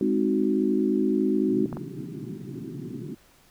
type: chord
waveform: sine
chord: Ab dominant seventh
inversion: none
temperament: equal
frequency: 207.7 / 261.6 / 311.1 / 370 Hz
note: Ab3 / C4 / Eb4 / Gb4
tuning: 0 / 0 / 0 / 0 cents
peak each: -26 dBFS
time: 0.01-1.66 s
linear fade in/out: 2 ms
type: band-pass noise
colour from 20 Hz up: pink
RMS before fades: -36 dBFS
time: 1.48-3.15 s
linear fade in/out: 5 ms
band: 120 to 390 Hz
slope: 96 dB/octave
type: clicks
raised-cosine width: 1 ms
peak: -21 dBFS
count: 2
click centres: 1.728 / 1.77 s
effects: pink hiss -58 dBFS RMS until 3.5 s